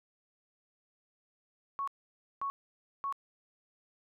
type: tone bursts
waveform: sine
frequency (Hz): 1108.7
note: C#6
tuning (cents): 0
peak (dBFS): -32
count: 3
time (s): 1.79-3.125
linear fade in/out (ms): 0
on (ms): 85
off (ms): 540
effects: none